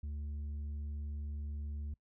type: tone with tanh clipping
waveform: sine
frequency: 73.42 Hz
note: D2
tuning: in tune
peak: -39 dBFS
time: 0.03-1.94 s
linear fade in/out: 5 ms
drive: 5 dB
effects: noise-tail reverb RT60 0.1 s tail -24 dB re dry